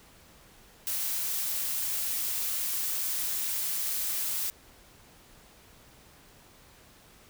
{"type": "noise", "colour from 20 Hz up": "blue", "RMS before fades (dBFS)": -31, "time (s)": [0.87, 4.5], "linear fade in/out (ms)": 0, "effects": ["pink hiss -56 dBFS RMS until 7.29 s"]}